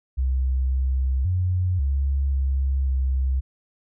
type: tone with pitch steps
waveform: sine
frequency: 64.9 / 65.4 / 90.8 / 68.8 / 67.3 / 65.7 Hz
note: C2 / C2 / F#2 / C#2 / C2 / C2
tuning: -13 / 0 / -32 / -12 / +49 / +8 cents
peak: -19 dBFS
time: 0.17-3.41 s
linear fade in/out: 20 ms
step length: 540 ms
effects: none